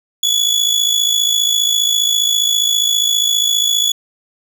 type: tone with amplitude modulation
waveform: 30% pulse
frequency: 3410 Hz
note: G#7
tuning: 45 cents sharp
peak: -7 dBFS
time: 0.23-3.92 s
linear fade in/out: 5 ms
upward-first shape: sine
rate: 54.9 Hz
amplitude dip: 65%
effects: none